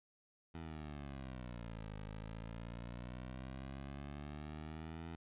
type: exponential two-way sweep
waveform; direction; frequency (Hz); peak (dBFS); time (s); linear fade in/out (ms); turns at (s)
15% pulse; down then up; 83.5 to 51.91 to 83.5; -39; 0.54-5.16; 10; 1.95
effects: resampled to 8000 Hz